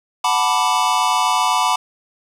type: chord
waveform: square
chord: B minor seventh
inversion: second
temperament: equal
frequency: 740 / 880 / 987.8 / 1174.7 Hz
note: F#5 / A5 / B5 / D6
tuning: 0 / 0 / 0 / 0 cents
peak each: -23 / -22 / -19 / -22 dBFS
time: 0.24-1.76 s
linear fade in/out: 5 ms
effects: low-pass 10000 Hz 12 dB/octave + 8-bit